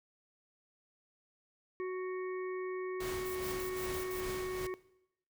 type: harmonic tone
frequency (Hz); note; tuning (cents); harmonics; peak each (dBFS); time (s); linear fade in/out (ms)
370; F#4; 0; 1 / 3 / 5 / 6; -35 / -46 / -51 / -53; 1.8-4.74; 0
type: noise with tremolo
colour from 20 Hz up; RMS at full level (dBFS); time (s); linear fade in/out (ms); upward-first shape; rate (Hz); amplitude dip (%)
pink; -42; 3-4.67; 5; triangle; 2.5; 60
type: noise bursts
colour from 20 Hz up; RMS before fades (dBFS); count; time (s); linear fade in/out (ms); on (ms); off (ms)
violet; -46; 6; 3.25-4.21; 10; 110; 60
effects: noise-tail reverb RT60 0.8 s tail -19 dB re dry